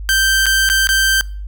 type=tone with dropouts; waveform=sawtooth; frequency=1563 Hz; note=G6; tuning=6 cents flat; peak=-8 dBFS; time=0.09-1.21 s; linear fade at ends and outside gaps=0 ms; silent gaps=0.458-0.465 / 0.69-0.699 / 0.871-0.89 s; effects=noise-tail reverb RT60 0.4 s tail -24 dB re dry + added 50 Hz sine -24 dBFS peak until 1.47 s